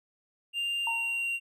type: tone with pitch glide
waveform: triangle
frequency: 2793 to 2761 Hz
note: F7 to F7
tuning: -1 to -20 cents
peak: -27 dBFS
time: 0.53-1.4 s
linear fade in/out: 50 ms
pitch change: -19 cents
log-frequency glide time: 0.83-0.92 s
type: tone with exponential decay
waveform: sine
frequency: 918 Hz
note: A#5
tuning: 27 cents flat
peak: -29 dBFS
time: 0.87-1.29 s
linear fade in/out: 2 ms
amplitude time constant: 91 ms
effects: none